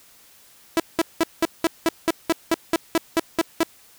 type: tone bursts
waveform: sawtooth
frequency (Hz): 329.6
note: E4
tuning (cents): 0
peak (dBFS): -12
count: 14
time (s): 0.77-3.632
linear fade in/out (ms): 0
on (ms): 28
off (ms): 190
effects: white hiss -52 dBFS RMS until 3.98 s